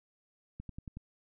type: click train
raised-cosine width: 5 ms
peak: -30 dBFS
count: 5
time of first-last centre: 0.6-0.97 s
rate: 10.8 Hz
effects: none